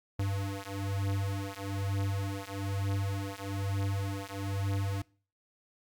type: beating tone pair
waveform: square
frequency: 98 / 99.1 Hz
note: G2 / G2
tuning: 0 / +19 cents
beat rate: 1.1 Hz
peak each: -35 / -35 dBFS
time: 0.19-5.02 s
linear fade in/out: 5 ms
effects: noise-tail reverb RT60 0.4 s tail -23 dB re dry + Opus 48 kbps